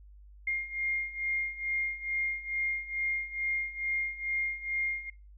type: beating tone pair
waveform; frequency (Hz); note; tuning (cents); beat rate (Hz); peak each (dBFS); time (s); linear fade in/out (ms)
sine; 2122 / 2124.3; C7 / C7; +24 / +26; 2.3; -35 / -32; 0.47-5.1; 5
effects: noise-tail reverb RT60 0.3 s tail -22 dB re dry + added 50 Hz sine -50 dBFS peak until 5.37 s